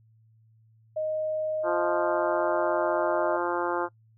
sine tone, 622.3 Hz, D#5, in tune, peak -26 dBFS, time 0.96-3.37 s, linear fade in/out 10 ms
harmonic tone, 174.61 Hz, F3, in tune, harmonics 2 / 3 / 4 / 5 / 6 / 7 / 8 / 9, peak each -30 / -33 / -36 / -32 / -34 / -36 / -36 / -42 dBFS, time 1.63-3.89 s, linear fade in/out 50 ms
effects noise-tail reverb RT60 0.1 s tail -22 dB re dry + added 111 Hz sine -57 dBFS peak until 4.17 s

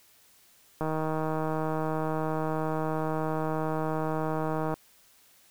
click train, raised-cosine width 1 ms, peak -17 dBFS, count 618, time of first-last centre 0.81-4.74 s, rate 157 Hz, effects white hiss -60 dBFS RMS until 5.5 s

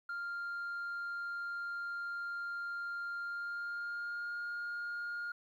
sine tone with pitch glide, 1396.9 to 1418 Hz, F6 to F6, 0 to +26 cents, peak -35 dBFS, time 0.09-5.32 s, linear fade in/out 5 ms, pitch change +26 cents, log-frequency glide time 3.21-4.38 s, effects tanh soft clip ceiling -36 dBFS + 12-bit

